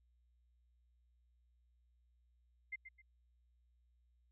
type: tone with echo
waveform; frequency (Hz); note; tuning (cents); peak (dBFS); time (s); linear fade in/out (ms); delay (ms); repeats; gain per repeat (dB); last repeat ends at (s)
sine; 2093; C7; 0; -40; 2.72-2.76; 10; 130; 2; -10; 3.02
effects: added 60 Hz sine -70 dBFS peak until 4.31 s